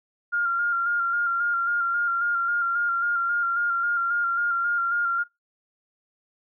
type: tone with vibrato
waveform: sine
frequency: 1396.9 Hz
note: F6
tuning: in tune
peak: -21 dBFS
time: 0.32-5.24 s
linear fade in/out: 20 ms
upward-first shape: square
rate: 3.7 Hz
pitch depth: 23 cents each way
effects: noise-tail reverb RT60 0.2 s tail -21 dB re dry